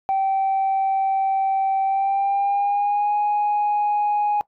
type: tone with pitch glide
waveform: sine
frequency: 775 to 830.6 Hz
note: G5 to G#5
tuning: -20 to 0 cents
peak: -16 dBFS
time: 0.09-4.41 s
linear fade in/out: 0 ms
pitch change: +120 cents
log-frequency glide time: 1.84-3.15 s
effects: noise-tail reverb RT60 0.1 s tail -20 dB re dry + tanh soft clip ceiling -15 dBFS